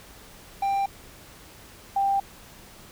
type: tone pair in turn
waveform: triangle / sine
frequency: 790 / 790 Hz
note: G5 / G5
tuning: +13 / +13 cents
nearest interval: unison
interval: 0 cents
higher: neither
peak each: -20 dBFS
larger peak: neither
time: 0.62-0.86 / 1.96-2.2 s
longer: neither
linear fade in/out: 5 ms
effects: pink hiss -48 dBFS RMS until 2.91 s